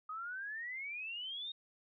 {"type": "exponential sweep", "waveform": "sine", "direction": "up", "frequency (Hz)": [1238, 3748], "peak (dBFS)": -40, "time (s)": [0.09, 1.52], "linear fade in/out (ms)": 5, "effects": []}